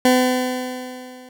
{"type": "tone with level ramp", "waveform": "20% pulse", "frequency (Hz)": 253.3, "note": "B3", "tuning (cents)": 44, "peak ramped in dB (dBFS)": [-6, -35], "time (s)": [0.05, 1.29], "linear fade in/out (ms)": 2, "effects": []}